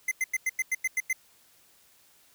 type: tone bursts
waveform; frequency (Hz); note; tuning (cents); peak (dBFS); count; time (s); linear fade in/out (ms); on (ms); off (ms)
square; 2064; C7; -24; -25; 9; 0.08-1.13; 5; 34; 93
effects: white hiss -61 dBFS RMS until 2.34 s